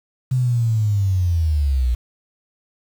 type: linear sweep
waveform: sine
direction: down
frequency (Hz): 130 to 58.27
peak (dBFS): -15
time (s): 0.31-1.95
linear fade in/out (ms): 10
effects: 7-bit